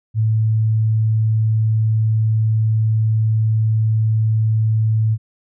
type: tone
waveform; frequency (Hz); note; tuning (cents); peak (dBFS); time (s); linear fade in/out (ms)
sine; 110; A2; 0; -13; 0.14-5.18; 50
effects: none